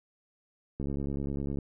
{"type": "click train", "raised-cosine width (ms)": 3, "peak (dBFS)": -22, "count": 56, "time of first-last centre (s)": [0.8, 1.587], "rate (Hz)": 69.9, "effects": []}